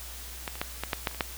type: clicks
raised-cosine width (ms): 0.3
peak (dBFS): -16 / -24 / -12 / -14 / -10 / -10 / -28 / -25 / -9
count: 9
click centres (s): 0.478 / 0.555 / 0.615 / 0.836 / 0.932 / 1.072 / 1.113 / 1.147 / 1.208
effects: added 60 Hz sine -43 dBFS peak until 1.37 s + white hiss -43 dBFS RMS until 1.37 s